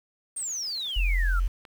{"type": "exponential sweep", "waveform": "sine", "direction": "down", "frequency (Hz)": [8870, 1308], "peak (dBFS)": -29, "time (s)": [0.36, 1.4], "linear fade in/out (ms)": 10}
{"type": "tone", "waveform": "sine", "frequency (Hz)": 43.89, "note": "F1", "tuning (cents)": 9, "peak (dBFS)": -21, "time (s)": [0.96, 1.48], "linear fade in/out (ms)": 10}
{"type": "click", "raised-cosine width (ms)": 0.3, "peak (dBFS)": -30, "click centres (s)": 1.652}
{"effects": ["8-bit"]}